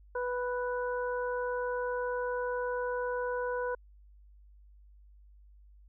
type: harmonic tone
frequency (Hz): 493.9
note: B4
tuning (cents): 0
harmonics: 1 / 2 / 3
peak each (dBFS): -32 / -37 / -39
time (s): 0.15-3.75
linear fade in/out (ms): 5
effects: added 50 Hz sine -54 dBFS peak until 5.88 s